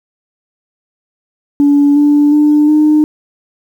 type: tone with pitch steps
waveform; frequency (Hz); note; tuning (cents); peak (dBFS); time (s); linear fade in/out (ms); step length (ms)
sine; 286.5 / 292.2 / 298 / 303.9; D4 / D4 / D4 / D#4; -43 / -9 / +25 / -41; -4; 1.6-3.04; 0; 360
effects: tanh soft clip ceiling -2 dBFS + 7-bit